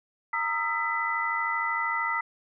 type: tone cluster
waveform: sine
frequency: 923 / 1248 / 1341 / 1996 Hz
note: A#5 / D#6 / E6 / B6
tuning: -17 / +5 / +29 / +18 cents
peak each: -31 / -33 / -32 / -29 dBFS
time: 0.33-2.21 s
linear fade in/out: 5 ms
effects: none